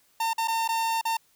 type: tone with dropouts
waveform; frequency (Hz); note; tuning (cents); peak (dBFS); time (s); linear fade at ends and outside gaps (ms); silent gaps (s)
45% pulse; 907; A#5; -48; -24; 0.2-1.17; 5; 0.333-0.38 / 0.475-0.481 / 0.678-0.688 / 1.013-1.052
effects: white hiss -64 dBFS RMS until 1.35 s